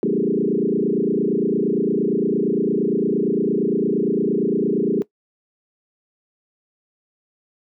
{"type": "tone with frequency modulation", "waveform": "sine", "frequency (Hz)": 309.8, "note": "D#4", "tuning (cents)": -7, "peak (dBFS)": -16, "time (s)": [0.03, 5.02], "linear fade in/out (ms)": 0, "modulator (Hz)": 28.7, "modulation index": 4.4, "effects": ["noise-tail reverb RT60 0.1 s tail -19 dB re dry", "high-pass 150 Hz 12 dB/octave"]}